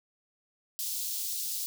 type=high-pass noise; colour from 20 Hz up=white; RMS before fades=-34 dBFS; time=0.79-1.66 s; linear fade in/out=0 ms; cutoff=3800 Hz; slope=24 dB/octave; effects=none